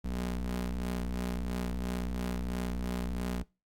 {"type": "ring-modulated tone", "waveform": "30% pulse", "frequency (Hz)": 61.74, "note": "B1", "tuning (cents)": 0, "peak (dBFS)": -26, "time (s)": [0.04, 3.43], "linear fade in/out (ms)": 10, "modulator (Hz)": 122, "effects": ["noise-tail reverb RT60 0.3 s tail -24 dB re dry", "AAC 64 kbps"]}